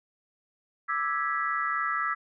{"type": "chord", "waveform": "sine", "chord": "E dominant seventh", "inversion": "third", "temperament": "equal with one note detuned", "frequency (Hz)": [1174.7, 1318.5, 1661.2, 1958.5], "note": ["D6", "E6", "G#6", "B6"], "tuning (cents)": [0, 0, 0, -15], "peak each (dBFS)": [-33, -29, -33, -33], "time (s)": [0.88, 2.15], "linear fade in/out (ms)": 20, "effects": []}